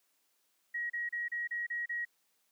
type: tone bursts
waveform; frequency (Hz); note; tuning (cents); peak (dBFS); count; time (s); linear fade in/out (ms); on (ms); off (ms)
sine; 1900; A#6; +33; -33; 7; 0.74-2.052; 10; 160; 32
effects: white hiss -75 dBFS RMS until 2.51 s + high-pass 200 Hz 12 dB/octave